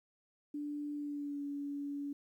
sine tone with pitch glide, 293 to 285 Hz, D4 to C#4, -4 to +48 cents, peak -37 dBFS, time 0.54-2.13 s, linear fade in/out 5 ms, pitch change -48 cents, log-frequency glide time 0.94-1.43 s, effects 12-bit

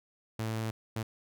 sawtooth tone bursts at uneven times, 111.1 Hz, A2, 17 cents sharp, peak -28 dBFS, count 2, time 0.39-0.71 / 0.96-1.03 s, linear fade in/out 5 ms, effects none

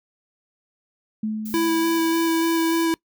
sine tone with exponential decay, 216.2 Hz, A3, 30 cents flat, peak -21 dBFS, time 1.23-2.66 s, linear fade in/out 5 ms, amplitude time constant 310 ms
violet noise, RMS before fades -37 dBFS, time 1.45-2.85 s, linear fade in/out 10 ms
square tone with vibrato, 329.6 Hz, E4, in tune, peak -19 dBFS, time 1.54-2.94 s, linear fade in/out 0 ms, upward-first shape square, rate 3.4 Hz, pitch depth 8 cents each way
effects noise-tail reverb RT60 0.1 s tail -24 dB re dry

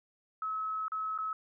sine tone with dropouts, 1289 Hz, E6, 39 cents flat, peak -32 dBFS, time 0.42-1.33 s, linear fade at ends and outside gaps 2 ms, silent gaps 0.882-0.919 / 1.178-1.186 s, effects none

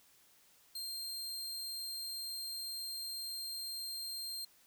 sawtooth tone, 4186 Hz, C8, in tune, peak -37 dBFS, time 0.75-4.45 s, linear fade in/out 5 ms, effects white hiss -66 dBFS RMS until 4.66 s

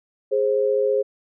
sine tone pair together, 415.3 / 530.1 Hz, G#4 / C5, 0 / +23 cents, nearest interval major third, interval 423 cents, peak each -20 dBFS, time 0.31-1.03 s, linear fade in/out 20 ms, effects none

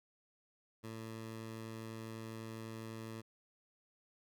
15% pulse tone, 112 Hz, A2, 31 cents sharp, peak -38 dBFS, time 0.83-3.22 s, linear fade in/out 20 ms, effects none

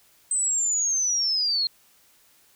sine linear sweep, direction down, 8200 to 4186 Hz, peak -21 dBFS, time 0.31-1.67 s, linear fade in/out 2 ms, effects white hiss -59 dBFS RMS until 2.55 s

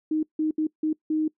sine tone bursts at uneven times, 311.1 Hz, D#4, in tune, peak -21 dBFS, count 5, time 0.11-0.23 / 0.39-0.51 / 0.58-0.67 / 0.83-0.93 / 1.1-1.28 s, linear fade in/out 5 ms, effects noise-tail reverb RT60 0.1 s tail -22 dB re dry

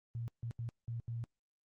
sine tone bursts at uneven times, 116.54 Hz, A#2, in tune, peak -37 dBFS, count 5, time 0.15-0.28 / 0.43-0.51 / 0.59-0.69 / 0.88-1 / 1.08-1.24 s, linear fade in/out 0 ms, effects Opus 24 kbps

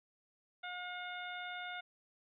harmonic tone, 718 Hz, F5, 48 cents sharp, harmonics 1 / 2 / 3 / 4 / 5, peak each -46 / -45 / -48 / -54 / -50 dBFS, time 0.63-1.81 s, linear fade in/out 10 ms, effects none

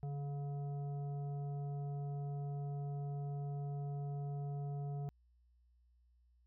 sine tone with frequency modulation, 143.5 Hz, D3, 40 cents flat, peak -38 dBFS, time 0.03-5.09 s, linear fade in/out 0 ms, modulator 567 Hz, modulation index 0.39, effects added 60 Hz sine -67 dBFS peak until 6.46 s

